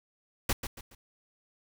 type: noise with echo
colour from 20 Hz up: pink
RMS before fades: -27 dBFS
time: 0.49-0.53 s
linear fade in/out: 5 ms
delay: 140 ms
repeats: 3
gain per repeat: -9 dB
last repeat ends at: 0.95 s
effects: none